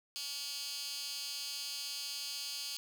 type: tone with high-pass filter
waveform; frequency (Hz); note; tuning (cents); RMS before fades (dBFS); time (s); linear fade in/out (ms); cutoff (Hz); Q
15% pulse; 283.9; C#4; +41; -41; 0.16-2.77; 0; 4100; 2.6
effects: none